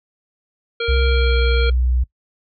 harmonic tone, 466.5 Hz, A#4, 1 cent sharp, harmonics 1 / 3 / 5 / 7 / 9, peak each -21 / -26 / -28 / -29 / -31 dBFS, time 0.8-1.7 s, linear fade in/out 5 ms
sine tone with pitch glide, 65.41 to 62.06 Hz, C2 to B1, 0 to +9 cents, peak -14 dBFS, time 0.88-2.04 s, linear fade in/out 10 ms, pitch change -91 cents, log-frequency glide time 1.08-1.35 s
effects noise-tail reverb RT60 0.1 s tail -20 dB re dry

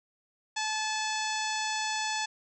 harmonic tone with a mistuned harmonic, 865 Hz, A5, 30 cents flat, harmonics 1 / 2 / 3 / 4 / 5 / 6 / 7 / 8 / 9, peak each -33 / -36 / -38 / -39 / -40 / -41 / -41 / -42 / -43 dBFS, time 0.56-2.26 s, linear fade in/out 10 ms, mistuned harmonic 5, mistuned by +25 cents, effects none

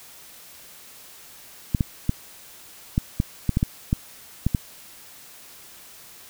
clicks, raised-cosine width 5 ms, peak -7 dBFS, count 11, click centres 1.748 / 1.808 / 2.094 / 2.979 / 3.201 / 3.493 / 3.571 / 3.629 / 3.929 / 4.466 / 4.548 s, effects white hiss -46 dBFS RMS until 6.29 s

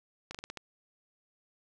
slowing click train, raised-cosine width 0.2 ms, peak -23 dBFS, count 6, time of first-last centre 0.31-0.573 s, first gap 36 ms, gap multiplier 1.19, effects 10-bit

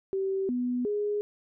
sine tone with pitch steps, 386 / 247.1 / 414.5 Hz, G4 / B3 / G#4, -27 / +1 / -3 cents, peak -26 dBFS, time 0.13-1.21 s, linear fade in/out 0 ms, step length 360 ms, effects none

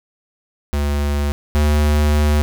square tone pair in turn, 72.3 / 74.59 Hz, D2 / D2, -27 / +27 cents, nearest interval minor second, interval 54 cents, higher second, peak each -17 / -13 dBFS, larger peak second, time 0.73-1.32 / 1.55-2.42 s, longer second, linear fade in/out 0 ms, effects none

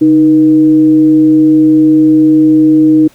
sine tone with frequency modulation, 311.1 Hz, D#4, in tune, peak -3 dBFS, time 0.01-3.08 s, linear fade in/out 10 ms, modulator 171 Hz, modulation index 0.26, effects pink hiss -45 dBFS RMS until 3.14 s

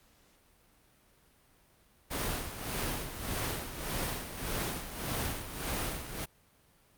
pink noise with tremolo, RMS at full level -33 dBFS, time 2.1-6.26 s, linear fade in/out 20 ms, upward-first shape sine, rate 1.7 Hz, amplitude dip 65%, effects pink hiss -65 dBFS RMS until 6.97 s + Opus 48 kbps

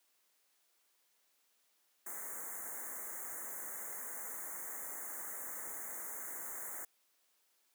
white band-stop noise, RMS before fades -44 dBFS, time 2.06-6.85 s, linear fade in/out 5 ms, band 2100 to 6400 Hz, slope 96 dB/octave, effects white hiss -75 dBFS RMS until 7.74 s + high-pass 300 Hz 12 dB/octave

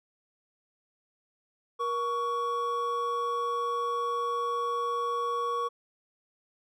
triangle tone pair together, 474.6 / 1120 Hz, A#4 / C#6, +31 / +18 cents, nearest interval octave + minor third, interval 1487 cents, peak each -31 / -27 dBFS, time 1.79-5.69 s, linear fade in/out 20 ms, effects none

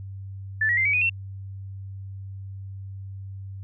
sine tone with pitch steps, 1754 / 1912.8 / 2086 / 2275 / 2481 / 2705 Hz, A6 / A#6 / C7 / C#7 / D#7 / E7, -6 / +44 / -6 / +44 / -6 / +44 cents, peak -19 dBFS, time 0.61-1.096 s, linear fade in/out 5 ms, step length 81 ms, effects added 97 Hz sine -34 dBFS peak until 3.63 s

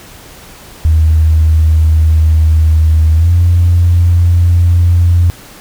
sine tone with pitch glide, 79.1 to 86.76 Hz, D#2 to F2, +29 to -11 cents, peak -4 dBFS, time 0.85-5.3 s, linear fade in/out 0 ms, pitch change +160 cents, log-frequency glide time 3.14-3.31 s, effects tanh soft clip ceiling 0 dBFS + pink hiss -35 dBFS RMS until 5.6 s

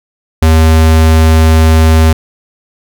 square tone, 80 Hz, D#2, 49 cents sharp, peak -4 dBFS, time 0.42-2.13 s, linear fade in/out 5 ms, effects none

